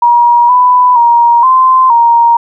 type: tone with pitch steps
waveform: sine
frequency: 953 / 995 / 943 / 1036 / 936 Hz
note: A#5 / B5 / A#5 / C6 / A#5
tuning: +38 / +13 / +20 / -17 / +7 cents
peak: -3 dBFS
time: 0.02-2.37 s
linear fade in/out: 5 ms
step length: 470 ms
effects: none